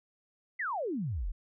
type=exponential sweep; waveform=sine; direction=down; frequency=2109 to 33.39 Hz; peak=-31 dBFS; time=0.59-1.32 s; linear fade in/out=10 ms; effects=none